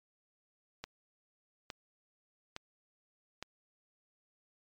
click train, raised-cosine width 0.2 ms, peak -23 dBFS, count 4, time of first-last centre 0.84-3.426 s, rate 1.16 Hz, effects MP3 96 kbps

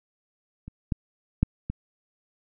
clicks, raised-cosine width 5 ms, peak -26 / -12 / -7 / -17 dBFS, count 4, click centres 0.68 / 0.922 / 1.43 / 1.7 s, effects none

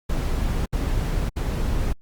brown noise bursts, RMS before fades -23 dBFS, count 3, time 0.09-1.93 s, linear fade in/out 10 ms, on 570 ms, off 65 ms, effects Opus 48 kbps

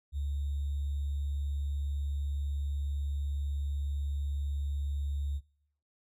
sine tone with sample-and-hold, 71 Hz, C#2, 42 cents sharp, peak -30 dBFS, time 0.12-5.41 s, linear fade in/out 50 ms, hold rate 3675 Hz, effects noise-tail reverb RT60 0.8 s tail -23 dB re dry + MP3 64 kbps

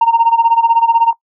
sine tone with tremolo, 922 Hz, A#5, 19 cents flat, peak -3 dBFS, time 0.01-1.13 s, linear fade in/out 5 ms, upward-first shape sine, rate 16 Hz, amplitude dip 90%, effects noise-tail reverb RT60 0.1 s tail -19 dB re dry + tanh soft clip ceiling -3 dBFS

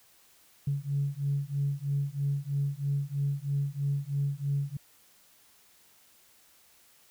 sine beating tone pair, 139.5 / 142.6 Hz, C#3 / C#3, +11 / +49 cents, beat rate 3.1 Hz, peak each -30 dBFS, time 0.67-4.77 s, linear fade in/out 5 ms, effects tanh soft clip ceiling -20 dBFS + white hiss -61 dBFS RMS until 7.1 s

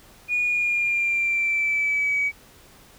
sine tone with pitch glide, 2448 to 2271 Hz, D#7 to C#7, -29 to +41 cents, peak -19 dBFS, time 0.28-2.32 s, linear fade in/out 50 ms, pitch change -130 cents, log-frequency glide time 0.43-2.2 s, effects tanh soft clip ceiling -15 dBFS + pink hiss -51 dBFS RMS until 2.98 s

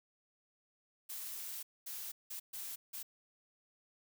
blue noise bursts at uneven times, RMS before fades -44 dBFS, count 5, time 1.09-1.63 / 1.86-2.12 / 2.3-2.4 / 2.53-2.76 / 2.93-3.03 s, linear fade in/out 10 ms, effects none

